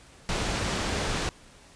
pink low-pass noise, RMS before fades -29 dBFS, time 0.29-1.29 s, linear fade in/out 0 ms, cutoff 7000 Hz, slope 12 dB/octave, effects pink hiss -53 dBFS RMS until 1.75 s + resampled to 22050 Hz

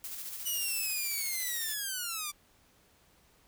blue noise with tremolo, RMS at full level -40 dBFS, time 0.04-1.74 s, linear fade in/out 0 ms, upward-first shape square, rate 14 Hz, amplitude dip 30%
5% pulse linear sweep, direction down, 2960 to 1154 Hz, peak -23 dBFS, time 0.45-2.32 s, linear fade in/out 20 ms
effects pink hiss -65 dBFS RMS until 3.47 s

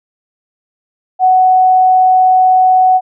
sine tone, 744 Hz, F#5, 9 cents sharp, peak -5 dBFS, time 1.19-3.01 s, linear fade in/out 50 ms, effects none

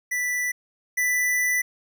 square tone pair in turn, 1975.5 / 1984.1 Hz, B6 / B6, 0 / +7 cents, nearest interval unison, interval 7 cents, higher second, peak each -24 / -21 dBFS, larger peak second, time 0.11-0.52 / 0.97-1.62 s, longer second, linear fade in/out 10 ms, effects none

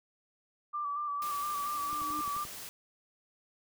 sine tone with vibrato, 1169 Hz, D6, 8 cents flat, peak -32 dBFS, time 0.73-2.45 s, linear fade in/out 20 ms, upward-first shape square, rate 4.3 Hz, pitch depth 29 cents each way
white noise, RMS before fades -44 dBFS, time 1.22-2.69 s, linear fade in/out 0 ms
triangle tone with exponential growth, 302.4 Hz, D#4, 49 cents flat, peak -36 dBFS, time 1.38-2.21 s, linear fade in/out 2 ms, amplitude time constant 180 ms
click train, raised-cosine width 3 ms, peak -37 dBFS, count 7, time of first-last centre 1.93-2.452 s, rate 11.5 Hz
effects none

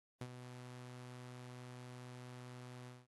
sawtooth tone with ADSR envelope, 124.5 Hz, B2, 14 cents sharp, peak -37 dBFS, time 0.21-3.07 s, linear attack 4 ms, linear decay 54 ms, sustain -9 dB, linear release 200 ms, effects AAC 32 kbps

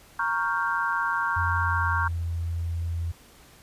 sine chord, G half-diminished seventh, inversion first, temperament equal, 932.3 / 1108.7 / 1396.9 / 1568 Hz, Bb5 / Db6 / F6 / G6, 0 / 0 / 0 / 0 cents, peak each -29 dBFS, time 0.19-2.08 s, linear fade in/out 5 ms
sine tone with pitch glide, 87.31 to 84.24 Hz, F2 to E2, 0 to +38 cents, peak -26 dBFS, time 1.36-3.12 s, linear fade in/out 10 ms, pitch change -62 cents, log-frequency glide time 1.65-2.12 s
effects pink hiss -53 dBFS RMS until 3.62 s + resampled to 32000 Hz

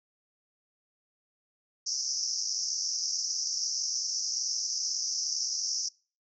white band-pass noise, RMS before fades -32 dBFS, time 1.86-5.89 s, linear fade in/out 10 ms, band 5100 to 6100 Hz, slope 96 dB/octave, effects noise-tail reverb RT60 0.4 s tail -26 dB re dry

